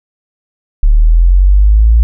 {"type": "linear sweep", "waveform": "sine", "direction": "up", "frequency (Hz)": [35.58, 58], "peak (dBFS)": -3, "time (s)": [0.83, 2.03], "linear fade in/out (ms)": 0, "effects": []}